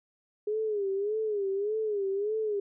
sine tone with vibrato, 412.4 Hz, G#4, 12 cents flat, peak -27 dBFS, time 0.47-2.6 s, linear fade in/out 5 ms, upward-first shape sine, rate 1.7 Hz, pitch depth 110 cents each way, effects none

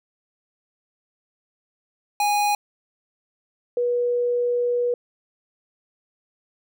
square / sine tone pair in turn, 825 / 485.1 Hz, G#5 / B4, -12 / -31 cents, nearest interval major sixth, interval 919 cents, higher first, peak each -19 dBFS, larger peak neither, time 2.2-2.55 / 3.77-4.94 s, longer second, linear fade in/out 2 ms, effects none

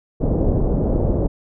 pink low-pass noise, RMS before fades -18 dBFS, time 0.2-1.28 s, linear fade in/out 20 ms, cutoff 590 Hz, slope 24 dB/octave, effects none

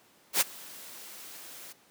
white noise with ADSR envelope, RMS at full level -22 dBFS, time 0.33-1.73 s, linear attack 79 ms, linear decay 21 ms, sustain -24 dB, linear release 12 ms, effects pink hiss -61 dBFS RMS until 1.9 s + high-pass 200 Hz 12 dB/octave

